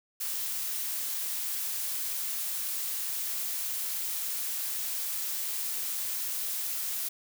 blue noise, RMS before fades -33 dBFS, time 0.2-7.09 s, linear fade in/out 10 ms, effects none

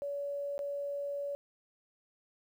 sine tone with dropouts, 568 Hz, C#5, 42 cents sharp, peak -34 dBFS, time 0.02-1.35 s, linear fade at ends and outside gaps 0 ms, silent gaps 0.58-0.591 s, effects 11-bit

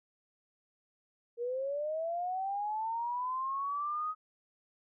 sine linear sweep, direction up, 465.1 to 1263 Hz, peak -32 dBFS, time 1.37-4.15 s, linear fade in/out 50 ms, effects none

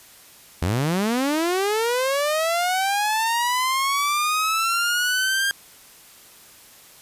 sawtooth linear sweep, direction up, 77.78 to 1612 Hz, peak -16 dBFS, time 0.62-5.51 s, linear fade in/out 0 ms, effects white hiss -48 dBFS RMS until 7.01 s + resampled to 32000 Hz

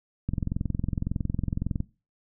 click train, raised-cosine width 5 ms, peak -15 dBFS, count 34, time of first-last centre 0.29-1.804 s, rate 21.8 Hz, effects noise-tail reverb RT60 0.3 s tail -20 dB re dry

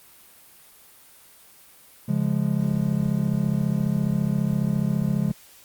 triangle chord, Db major, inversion none, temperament just, 138.59 / 173.24 / 207.9 Hz, Db3 / F3 / Ab3, 0 / -14 / +2 cents, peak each -23 dBFS, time 2.08-5.32 s, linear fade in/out 10 ms, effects white hiss -51 dBFS RMS until 5.64 s + Opus 32 kbps

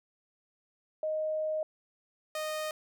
sine / sawtooth tone pair in turn, 622.3 / 618.4 Hz, D#5 / D#5, 0 / -11 cents, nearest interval unison, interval 11 cents, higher first, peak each -29 / -29 dBFS, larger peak neither, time 1.03-1.63 / 2.35-2.71 s, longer first, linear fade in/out 2 ms, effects none

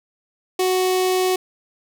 sawtooth tone with notch filter, 370.3 Hz, F#4, 1 cent sharp, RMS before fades -19 dBFS, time 0.59-1.36 s, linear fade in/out 5 ms, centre 1500 Hz, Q 1.6, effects none

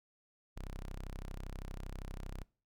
sawtooth tone, 32.58 Hz, C1, 7 cents flat, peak -38 dBFS, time 0.56-2.44 s, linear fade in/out 10 ms, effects noise-tail reverb RT60 0.4 s tail -23 dB re dry

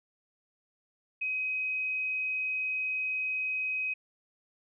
sine tone, 2526 Hz, D#7, 26 cents sharp, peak -29 dBFS, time 1.21-3.94 s, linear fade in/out 10 ms, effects none

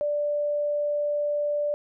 sine tone, 587.3 Hz, D5, in tune, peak -23 dBFS, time 0.01-1.74 s, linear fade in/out 0 ms, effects none

